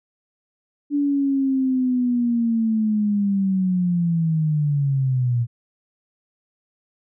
sine linear sweep, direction down, 290.4 to 116.54 Hz, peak -17 dBFS, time 0.9-5.47 s, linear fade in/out 50 ms, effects none

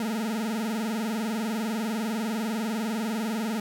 40% pulse tone with vibrato, 220 Hz, A3, in tune, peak -26 dBFS, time 0-3.6 s, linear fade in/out 2 ms, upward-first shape sine, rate 20 Hz, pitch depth 130 cents each way, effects none

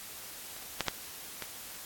clicks, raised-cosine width 0.2 ms, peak -30 / -29 / -12 / -10 / -19 dBFS, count 5, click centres 0.565 / 0.625 / 0.807 / 0.883 / 1.423 s, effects white hiss -45 dBFS RMS until 1.85 s + AAC 64 kbps

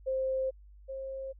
sine tone pair in turn, 526 / 534.6 Hz, C5 / C5, +9 / +37 cents, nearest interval unison, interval 28 cents, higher second, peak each -28 / -36 dBFS, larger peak first, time 0.06-0.51 / 0.88-1.33 s, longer neither, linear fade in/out 20 ms, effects added 50 Hz sine -51 dBFS peak until 1.39 s

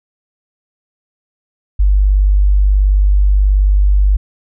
sine tone, 49.29 Hz, G1, 10 cents sharp, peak -7 dBFS, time 1.79-4.17 s, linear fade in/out 10 ms, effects none

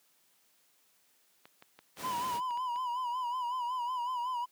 clicks, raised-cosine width 0.3 ms, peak -35 dBFS, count 11, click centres 1.455 / 1.624 / 1.79 / 1.972 / 2.182 / 2.237 / 2.27 / 2.369 / 2.508 / 2.574 / 2.76 s
pink noise, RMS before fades -42 dBFS, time 1.96-2.41 s, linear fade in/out 50 ms
triangle tone with vibrato, 987.8 Hz, B5, in tune, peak -30 dBFS, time 2.03-4.46 s, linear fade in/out 20 ms, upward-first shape sine, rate 5.4 Hz, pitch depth 73 cents each way
effects white hiss -69 dBFS RMS until 4.51 s + high-pass 150 Hz 12 dB/octave

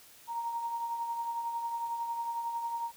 sine tone with tremolo, 932 Hz, A#5, 1 cent flat, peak -30 dBFS, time 0.27-2.92 s, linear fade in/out 50 ms, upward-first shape triangle, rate 11 Hz, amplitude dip 50%, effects white hiss -56 dBFS RMS until 2.96 s

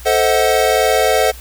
square chord, A diminished seventh, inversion none, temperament equal with one note detuned, 440 / 523.3 / 638.6 / 740 Hz, A4 / C5 / Eb5 / Gb5, 0 / 0 / +45 / 0 cents, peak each -18 dBFS, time 0.05-1.32 s, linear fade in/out 20 ms, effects added 60 Hz sine -33 dBFS peak until 1.4 s + white hiss -39 dBFS RMS until 1.4 s

